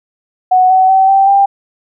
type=tone with pitch steps; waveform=sine; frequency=740 / 752.9 / 766.1 / 779.5 / 793.1 Hz; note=F#5 / F#5 / G5 / G5 / G5; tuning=0 / +30 / -40 / -10 / +20 cents; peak=-5 dBFS; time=0.51-1.46 s; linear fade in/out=10 ms; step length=190 ms; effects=none